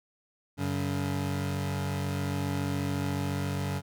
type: tone pair together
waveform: 25% pulse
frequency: 94.3 / 141.2 Hz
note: F#2 / C#3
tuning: +33 / +32 cents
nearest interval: perfect fifth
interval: 699 cents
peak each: -28 dBFS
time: 0.57-3.82 s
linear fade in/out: 50 ms
effects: none